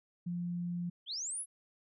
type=tone; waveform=sine; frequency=174.61 Hz; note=F3; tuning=in tune; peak=-34 dBFS; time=0.26-0.9 s; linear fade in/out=10 ms
type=linear sweep; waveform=sine; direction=up; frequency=2960 to 11175 Hz; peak=-36 dBFS; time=1.06-1.46 s; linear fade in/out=50 ms
effects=none